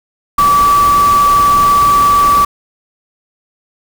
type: tone in noise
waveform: sine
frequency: 1153 Hz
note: D6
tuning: 32 cents flat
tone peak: -6 dBFS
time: 0.38-2.45 s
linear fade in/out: 5 ms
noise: pink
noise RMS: -21 dBFS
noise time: 0.38-2.45 s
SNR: +12 dB
effects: none